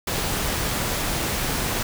pink noise, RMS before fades -25 dBFS, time 0.07-1.83 s, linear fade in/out 5 ms, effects none

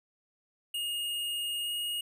square tone with pitch glide, 2853 to 2870 Hz, F7 to F7, +36 to +47 cents, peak -32 dBFS, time 0.74-2.01 s, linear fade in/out 5 ms, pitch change +11 cents, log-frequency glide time 1.63-1.7 s, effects none

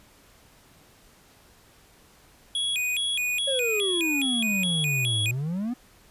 square tone with vibrato, 2876 Hz, F#7, 50 cents flat, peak -25 dBFS, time 2.55-5.31 s, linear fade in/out 2 ms, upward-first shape square, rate 2.4 Hz, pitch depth 260 cents each way
triangle exponential two-way sweep, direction down then up, 560 to 104.3 to 255.3 Hz, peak -24 dBFS, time 3.47-5.74 s, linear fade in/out 10 ms, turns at 5.23 s
effects pink hiss -56 dBFS RMS until 6.1 s + resampled to 32000 Hz

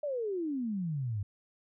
sine exponential sweep, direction down, 611 to 95.9 Hz, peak -31 dBFS, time 0.03-1.23 s, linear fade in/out 5 ms, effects none

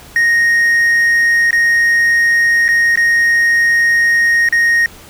triangle tone with dropouts, 1864.7 Hz, A#6, in tune, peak -7 dBFS, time 0.16-4.86 s, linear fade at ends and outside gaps 1 ms, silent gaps 1.508-1.529 / 2.681-2.688 / 2.957-2.974 / 4.488-4.525 s, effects pink hiss -38 dBFS RMS until 5.09 s

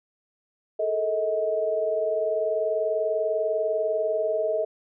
sine tone cluster, 429.6 / 449.8 / 635 Hz, A4 / A4 / D#5, -41 / +38 / +35 cents, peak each -30 / -29 / -24 dBFS, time 0.79-4.65 s, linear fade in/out 10 ms, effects none

